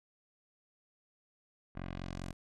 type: tone with low-pass filter sweep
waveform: 10% pulse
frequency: 44.99 Hz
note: F#1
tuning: 48 cents flat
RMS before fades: -42 dBFS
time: 1.75-2.33 s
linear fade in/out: 10 ms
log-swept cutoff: 1800 to 11000 Hz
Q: 1.1
effects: none